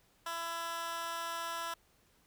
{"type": "tone with high-pass filter", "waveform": "15% pulse", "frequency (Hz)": 334.8, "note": "E4", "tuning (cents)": 27, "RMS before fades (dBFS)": -39, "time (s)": [0.26, 1.74], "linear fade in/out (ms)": 5, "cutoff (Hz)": 1100, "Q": 1.2, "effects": ["pink hiss -69 dBFS RMS until 2.26 s"]}